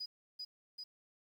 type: tone with echo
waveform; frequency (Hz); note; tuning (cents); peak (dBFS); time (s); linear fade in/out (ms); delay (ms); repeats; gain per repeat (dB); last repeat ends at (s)
sine; 4944; D#8; -12; -39; 0-0.06; 10; 390; 2; -2; 0.84
effects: 11-bit